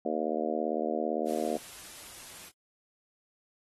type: harmonic tone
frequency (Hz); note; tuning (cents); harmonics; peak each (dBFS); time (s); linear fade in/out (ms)
77.78; D#2; 0; 3 / 4 / 5 / 6 / 7 / 8 / 9; -36 / -36 / -36 / -36 / -36 / -36 / -36; 0.05-1.57; 5
type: noise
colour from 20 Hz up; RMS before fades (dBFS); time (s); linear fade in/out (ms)
white; -47; 1.25-2.52; 50
effects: AAC 32 kbps